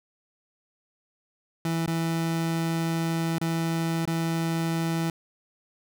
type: tone with dropouts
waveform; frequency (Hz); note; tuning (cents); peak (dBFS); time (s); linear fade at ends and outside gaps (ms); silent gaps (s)
30% pulse; 164.81; E3; 0; -22; 1.65-5.1; 2; 1.862-1.876 / 3.384-3.413 / 4.054-4.075
effects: none